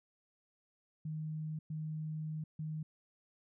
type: tone bursts at uneven times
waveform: sine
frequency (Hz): 155.56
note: D#3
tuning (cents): 0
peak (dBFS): -37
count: 3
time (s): 1.05-1.59 / 1.7-2.44 / 2.59-2.83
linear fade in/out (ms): 5
effects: none